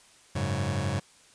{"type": "chord", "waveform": "sawtooth", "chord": "F# suspended second", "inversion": "none", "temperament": "just", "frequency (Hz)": [92.5, 104.06, 138.75], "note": ["F#2", "G#2", "C#3"], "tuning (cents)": [0, 4, 2], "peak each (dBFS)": -27, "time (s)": [0.35, 1], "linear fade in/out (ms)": 10, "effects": ["white hiss -57 dBFS RMS until 1.34 s", "resampled to 22050 Hz"]}